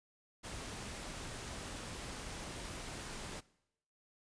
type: noise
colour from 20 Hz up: pink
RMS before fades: -45 dBFS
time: 0.43-3.41 s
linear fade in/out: 20 ms
effects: noise-tail reverb RT60 0.8 s tail -21 dB re dry + resampled to 22050 Hz